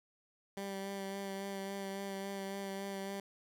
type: tone with vibrato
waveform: 15% pulse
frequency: 196 Hz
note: G3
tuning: in tune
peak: -33 dBFS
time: 0.57-3.2 s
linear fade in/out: 2 ms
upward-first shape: sine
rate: 3.6 Hz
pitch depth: 18 cents each way
effects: none